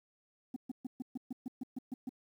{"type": "tone bursts", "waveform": "sine", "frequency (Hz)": 253.9, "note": "B3", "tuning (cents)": 48, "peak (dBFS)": -33, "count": 11, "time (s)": [0.54, 2.093], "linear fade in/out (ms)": 5, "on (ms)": 23, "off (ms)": 130, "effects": ["tanh soft clip ceiling -35 dBFS", "11-bit"]}